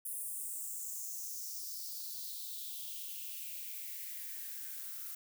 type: noise with high-pass filter sweep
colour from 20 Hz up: violet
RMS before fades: -43 dBFS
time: 0.05-5.15 s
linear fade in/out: 5 ms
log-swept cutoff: 10000 to 1300 Hz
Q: 4.3
effects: none